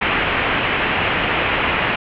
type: low-pass noise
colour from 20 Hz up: white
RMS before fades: -19 dBFS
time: 0.01-1.96 s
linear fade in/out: 10 ms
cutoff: 2900 Hz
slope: 48 dB/octave
effects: none